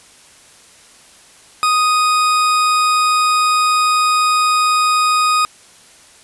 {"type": "tone", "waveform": "40% pulse", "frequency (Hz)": 1244.5, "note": "D#6", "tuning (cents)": 0, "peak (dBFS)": -11, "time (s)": [1.63, 5.45], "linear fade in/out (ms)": 0, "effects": ["white hiss -45 dBFS RMS until 6.23 s", "resampled to 24000 Hz"]}